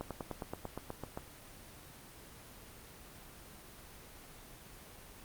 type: slowing click train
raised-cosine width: 1 ms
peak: -24 dBFS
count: 11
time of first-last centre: 0.01-1.175 s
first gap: 97 ms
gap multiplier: 1.04
effects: pink hiss -53 dBFS RMS until 5.24 s + Opus 24 kbps